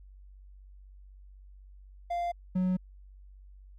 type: tone pair in turn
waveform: triangle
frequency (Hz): 695 / 184.08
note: F5 / F#3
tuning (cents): -9 / -9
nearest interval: octave + major seventh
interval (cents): 2300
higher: first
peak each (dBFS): -27 / -23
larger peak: second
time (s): 2.1-2.32 / 2.55-2.77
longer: neither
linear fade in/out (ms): 10
effects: added 48 Hz sine -49 dBFS peak until 3.78 s